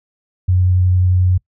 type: tone with vibrato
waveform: sine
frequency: 91.2 Hz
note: F#2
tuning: 24 cents flat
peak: -10 dBFS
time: 0.48-1.38 s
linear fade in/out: 10 ms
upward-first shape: triangle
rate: 11 Hz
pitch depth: 10 cents each way
effects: noise-tail reverb RT60 0.1 s tail -24 dB re dry

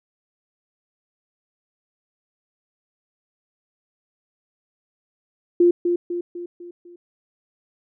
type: tone with echo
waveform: sine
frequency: 348.8 Hz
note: F4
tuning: 2 cents flat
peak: -11 dBFS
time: 5.6-5.71 s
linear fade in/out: 5 ms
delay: 250 ms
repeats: 5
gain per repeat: -6 dB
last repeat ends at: 6.96 s
effects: none

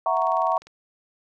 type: chord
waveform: sine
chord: F# dominant seventh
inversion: third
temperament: equal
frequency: 659.3 / 740 / 932.3 / 1108.7 Hz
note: E5 / F#5 / A#5 / C#6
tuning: 0 / 0 / 0 / 0 cents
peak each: -25 dBFS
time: 0.06-0.58 s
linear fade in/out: 2 ms
type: click train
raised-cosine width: 0.2 ms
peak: -29 dBFS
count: 11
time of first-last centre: 0.17-0.67 s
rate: 20 Hz
effects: none

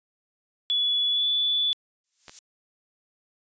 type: tone with pitch glide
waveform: sine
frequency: 3415 to 3459 Hz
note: G#7 to A7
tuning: +48 to -30 cents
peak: -21 dBFS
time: 0.7-1.73 s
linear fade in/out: 0 ms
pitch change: +22 cents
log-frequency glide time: 1.11-1.27 s
type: noise with exponential growth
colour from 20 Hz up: violet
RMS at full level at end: -34 dBFS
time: 2.04-2.39 s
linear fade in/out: 2 ms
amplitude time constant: 75 ms
type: clicks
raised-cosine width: 0.2 ms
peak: -25 dBFS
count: 2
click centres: 2.282 / 2.295 s
effects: resampled to 16000 Hz

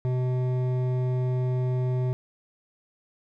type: tone with hard clipping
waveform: triangle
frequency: 126.7 Hz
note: B2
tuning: 45 cents sharp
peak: -25 dBFS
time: 0.05-2.13 s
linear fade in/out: 0 ms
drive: 15 dB
effects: none

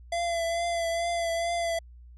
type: tone with vibrato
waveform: square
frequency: 678 Hz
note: E5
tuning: 49 cents sharp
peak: -27 dBFS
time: 0.12-1.79 s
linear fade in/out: 5 ms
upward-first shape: triangle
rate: 2.3 Hz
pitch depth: 34 cents each way
effects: added 60 Hz sine -46 dBFS peak until 2.17 s + resampled to 24000 Hz

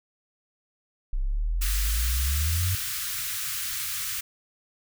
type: exponential sweep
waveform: sine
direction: up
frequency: 31.07 to 95.6 Hz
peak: -23 dBFS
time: 1.13-2.75 s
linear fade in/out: 0 ms
type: band-stop noise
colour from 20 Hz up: white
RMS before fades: -31 dBFS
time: 1.61-4.21 s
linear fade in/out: 10 ms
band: 140 to 1200 Hz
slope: 48 dB/octave
effects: none

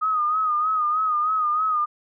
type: tone with vibrato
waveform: sine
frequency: 1244.5 Hz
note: D#6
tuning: in tune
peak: -19 dBFS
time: 0.01-1.86 s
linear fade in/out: 20 ms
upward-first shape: sine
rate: 3.2 Hz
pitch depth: 60 cents each way
effects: none

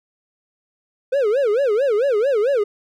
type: tone with vibrato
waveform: triangle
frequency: 483.5 Hz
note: B4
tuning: 37 cents flat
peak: -13 dBFS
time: 1.12-2.64 s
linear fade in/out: 10 ms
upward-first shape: sine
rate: 4.5 Hz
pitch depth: 290 cents each way
effects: none

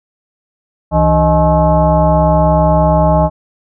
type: tone with frequency modulation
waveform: sine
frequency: 392 Hz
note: G4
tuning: in tune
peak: -7 dBFS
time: 0.91-3.3 s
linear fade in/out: 50 ms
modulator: 229 Hz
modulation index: 2.3
effects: none

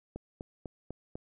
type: click train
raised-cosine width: 2 ms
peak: -26 dBFS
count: 5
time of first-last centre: 0.16-1.155 s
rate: 4.02 Hz
effects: none

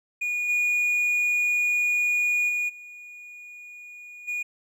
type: tone with level steps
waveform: triangle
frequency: 2448 Hz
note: D#7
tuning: 29 cents flat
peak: -23 / -19 / -22 / -39 / -25 dBFS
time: 0.21-4.43 s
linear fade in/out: 10 ms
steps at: 0.48 / 2.48 / 2.68 / 4.27 s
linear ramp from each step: 20 ms
effects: none

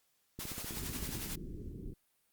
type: noise with tremolo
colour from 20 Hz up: white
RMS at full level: -41 dBFS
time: 0.39-1.36 s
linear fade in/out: 10 ms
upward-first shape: sine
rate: 11 Hz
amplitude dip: 45%
type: click train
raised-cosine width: 3 ms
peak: -31 dBFS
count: 13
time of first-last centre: 0.39-1.154 s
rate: 15.7 Hz
type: low-pass noise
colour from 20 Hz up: pink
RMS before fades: -44 dBFS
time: 0.71-1.94 s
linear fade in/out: 10 ms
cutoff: 400 Hz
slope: 48 dB/octave
effects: white hiss -75 dBFS RMS until 2.32 s + Opus 48 kbps

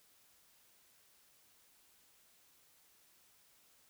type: silence
effects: white hiss -68 dBFS RMS until 3.89 s

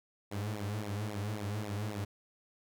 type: tone with flanger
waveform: sawtooth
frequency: 103.83 Hz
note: G#2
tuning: in tune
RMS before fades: -37 dBFS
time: 0.31-2.05 s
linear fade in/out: 10 ms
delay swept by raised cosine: 0.64 to 6.54 ms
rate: 3.7 Hz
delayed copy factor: -0.9
effects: none

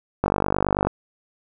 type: click train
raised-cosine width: 1 ms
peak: -5 dBFS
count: 32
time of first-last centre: 0.24-0.87 s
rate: 49.2 Hz
effects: none

